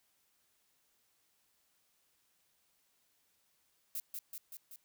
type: noise with echo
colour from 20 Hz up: violet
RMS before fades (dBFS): -39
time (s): 3.95-4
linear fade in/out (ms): 2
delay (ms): 190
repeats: 4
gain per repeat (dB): -3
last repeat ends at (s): 4.76
effects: white hiss -75 dBFS RMS until 4.84 s